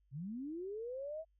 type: linear sweep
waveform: sine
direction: up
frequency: 123.47 to 657 Hz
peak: -40 dBFS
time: 0.11-1.25 s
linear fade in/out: 50 ms
effects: added 50 Hz sine -70 dBFS peak until 1.39 s